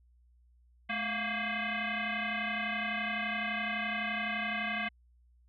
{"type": "tone with frequency modulation", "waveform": "sine", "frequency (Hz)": 246.9, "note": "B3", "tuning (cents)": 0, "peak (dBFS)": -31, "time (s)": [0.89, 4.89], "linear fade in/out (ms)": 10, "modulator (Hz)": 462, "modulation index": 5.6, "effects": ["added 60 Hz sine -61 dBFS peak until 5.48 s"]}